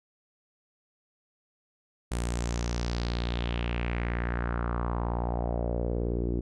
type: tone with low-pass filter sweep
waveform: sawtooth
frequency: 59 Hz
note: A#1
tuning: 22 cents sharp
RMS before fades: -30 dBFS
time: 2.11-6.41 s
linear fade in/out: 10 ms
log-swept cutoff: 9400 to 340 Hz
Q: 3.2
effects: none